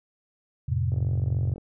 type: chord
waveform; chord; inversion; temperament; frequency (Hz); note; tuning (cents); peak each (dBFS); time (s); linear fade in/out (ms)
sine; F major; none; equal with one note detuned; 87.31 / 110.77 / 130.81; F2 / A2 / C3; 0 / +12 / 0; -27; 0.68-1.54; 10
type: click train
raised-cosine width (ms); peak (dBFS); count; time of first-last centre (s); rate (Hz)
2; -28; 32; 0.92-1.581; 46.9
effects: none